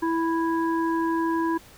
harmonic tone, 329.6 Hz, E4, in tune, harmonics 1 / 3 / 5, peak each -23 / -27 / -35 dBFS, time 0.02-1.58 s, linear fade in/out 10 ms, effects pink hiss -50 dBFS RMS until 1.77 s

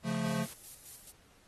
square chord, Db augmented, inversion none, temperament equal, 138.59 / 174.61 / 220 Hz, Db3 / F3 / A3, 0 / 0 / 0 cents, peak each -39 / -36 / -35 dBFS, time 0.03-0.47 s, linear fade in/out 50 ms
white noise, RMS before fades -49 dBFS, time 0.25-0.54 s, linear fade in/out 10 ms
violet noise with tremolo, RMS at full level -44 dBFS, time 0.42-1.12 s, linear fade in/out 20 ms, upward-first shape square, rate 4.6 Hz, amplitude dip 55%
effects pink hiss -64 dBFS RMS until 1.47 s + AAC 32 kbps

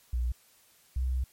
sine tone pair in turn, 60.4 / 63.86 Hz, B1 / C2, -38 / -41 cents, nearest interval minor second, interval 97 cents, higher second, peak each -26 dBFS, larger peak neither, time 0.13-0.32 / 0.96-1.24 s, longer second, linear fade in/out 5 ms, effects white hiss -62 dBFS RMS until 1.32 s + MP3 64 kbps

